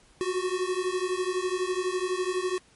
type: beating tone pair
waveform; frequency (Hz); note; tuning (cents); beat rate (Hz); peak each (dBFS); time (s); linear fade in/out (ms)
square; 361.7 / 373.7; F#4 / F#4; -39 / +17; 12; -30; 0.21-2.58; 0
effects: pink hiss -59 dBFS RMS until 2.75 s + MP3 48 kbps